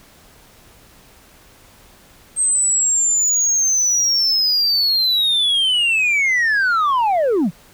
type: linear sweep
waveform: sine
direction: down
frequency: 8372 to 144.3 Hz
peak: -11 dBFS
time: 2.36-7.51 s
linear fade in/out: 50 ms
effects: tanh soft clip ceiling -13 dBFS + pink hiss -48 dBFS RMS until 7.73 s